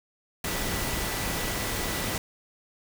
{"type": "tone in noise", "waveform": "sine", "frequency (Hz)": 1969, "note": "B6", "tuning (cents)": -6, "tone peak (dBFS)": -40, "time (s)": [0.44, 2.18], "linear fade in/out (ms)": 2, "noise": "pink", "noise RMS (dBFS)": -30, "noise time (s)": [0.44, 2.18], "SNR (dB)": -13, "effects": []}